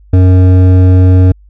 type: tone with hard clipping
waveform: sine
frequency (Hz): 92.2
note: F#2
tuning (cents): -6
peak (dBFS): -4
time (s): 0.13-1.32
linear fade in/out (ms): 5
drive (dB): 11
effects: added 50 Hz sine -37 dBFS peak until 1.49 s